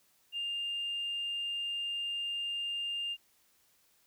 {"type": "tone", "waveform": "sine", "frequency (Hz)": 2805, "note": "F7", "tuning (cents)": 7, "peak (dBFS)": -32, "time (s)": [0.32, 3.17], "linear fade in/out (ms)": 50, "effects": ["tanh soft clip ceiling -29 dBFS", "white hiss -69 dBFS RMS until 4.06 s"]}